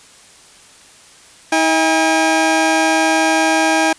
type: tone pair together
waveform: 20% pulse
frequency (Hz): 319.5 / 808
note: D#4 / G#5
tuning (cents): +46 / -48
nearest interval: octave + major third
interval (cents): 1606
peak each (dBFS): -10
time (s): 1.52-3.93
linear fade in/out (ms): 5
effects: white hiss -44 dBFS RMS until 3.98 s + resampled to 22050 Hz